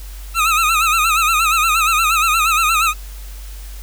25% pulse tone with vibrato, 1289 Hz, E6, 39 cents flat, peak -9 dBFS, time 0.34-2.94 s, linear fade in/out 50 ms, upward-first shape sine, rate 8.5 Hz, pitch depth 96 cents each way, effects added 48 Hz sine -29 dBFS peak until 3.82 s + white hiss -41 dBFS RMS until 3.82 s

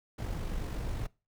brown noise with amplitude modulation, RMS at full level -33 dBFS, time 0.18-1.07 s, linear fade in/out 10 ms, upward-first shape sine, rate 48.1 Hz, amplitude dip 40%, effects noise-tail reverb RT60 0.3 s tail -23 dB re dry

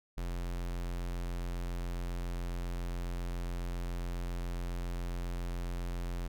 square tone, 43.65 Hz, F1, in tune, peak -35 dBFS, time 0.17-6.28 s, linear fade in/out 10 ms, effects none

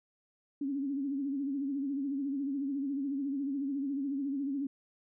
sine tone with vibrato, 277.2 Hz, C#4, in tune, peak -31 dBFS, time 0.61-4.67 s, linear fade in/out 5 ms, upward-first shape sine, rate 14 Hz, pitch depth 78 cents each way, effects none

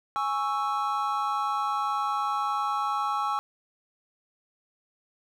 triangle chord, C# minor, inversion second, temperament equal, 830.6 / 1108.7 / 1318.5 Hz, G#5 / C#6 / E6, 0 / 0 / 0 cents, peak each -28 dBFS, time 0.16-3.39 s, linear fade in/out 0 ms, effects none

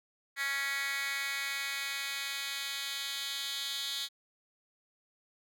10% pulse tone with high-pass filter sweep, 277.2 Hz, C#4, in tune, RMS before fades -36 dBFS, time 0.36-4.09 s, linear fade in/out 50 ms, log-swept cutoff 2000 to 3300 Hz, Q 3.9, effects none

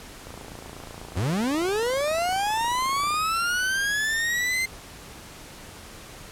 click train, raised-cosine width 1 ms, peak -26 dBFS, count 82, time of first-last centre 0.27-3.142 s, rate 28.2 Hz
40% pulse linear sweep, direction up, 77.78 to 2093 Hz, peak -22 dBFS, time 1.16-4.66 s, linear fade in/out 10 ms
effects pink hiss -43 dBFS RMS until 6.31 s + low-pass 12000 Hz 12 dB/octave

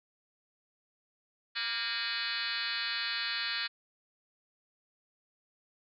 sine tone with frequency modulation, 2960 Hz, F#7, in tune, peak -31 dBFS, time 1.55-3.68 s, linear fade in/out 20 ms, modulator 223 Hz, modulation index 7.1, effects none

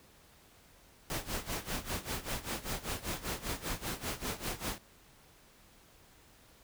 pink noise with tremolo, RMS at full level -35 dBFS, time 1.1-4.78 s, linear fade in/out 0 ms, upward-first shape sine, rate 5.1 Hz, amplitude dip 85%, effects pink hiss -61 dBFS RMS until 6.63 s

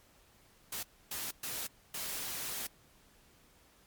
white noise bursts at uneven times, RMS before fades -39 dBFS, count 4, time 0.72-0.83 / 1.11-1.31 / 1.43-1.67 / 1.94-2.67 s, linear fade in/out 5 ms, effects pink hiss -64 dBFS RMS until 3.86 s + MP3 96 kbps

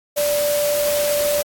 sine tone in noise, 585 Hz, D5, 7 cents flat, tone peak -17 dBFS, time 0.16-1.43 s, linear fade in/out 20 ms, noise white, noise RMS -25 dBFS, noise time 0.16-1.43 s, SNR +5 dB, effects AAC 64 kbps

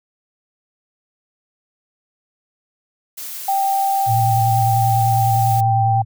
blue noise, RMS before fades -30 dBFS, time 3.17-5.61 s, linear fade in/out 10 ms
sine tone, 784 Hz, G5, in tune, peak -15 dBFS, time 3.48-6.02 s, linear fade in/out 5 ms
sine tone with vibrato, 112.6 Hz, A2, 40 cents sharp, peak -16 dBFS, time 4.06-6.05 s, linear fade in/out 50 ms, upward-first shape sine, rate 10 Hz, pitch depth 48 cents each way
effects none

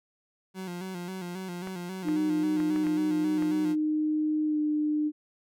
30% pulse tone with vibrato, 181.9 Hz, F#3, 29 cents flat, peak -32 dBFS, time 0.54-3.76 s, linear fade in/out 50 ms, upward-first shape square, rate 3.7 Hz, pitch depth 59 cents each way
clicks, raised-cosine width 0.5 ms, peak -24 dBFS, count 6, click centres 1.673 / 2.086 / 2.602 / 2.761 / 2.868 / 3.424 s
sine tone with pitch glide, 306.6 to 301.7 Hz, D#4 to D4, -25 to +47 cents, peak -24 dBFS, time 2.04-5.12 s, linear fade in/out 50 ms, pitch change -28 cents, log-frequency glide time 4.45-4.59 s
effects none

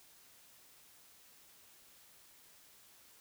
silence, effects white hiss -62 dBFS RMS until 3.2 s

